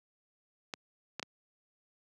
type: clicks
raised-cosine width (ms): 0.2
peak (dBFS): -19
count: 3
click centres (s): 0.738 / 1.196 / 1.228
effects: high-pass 150 Hz 12 dB/octave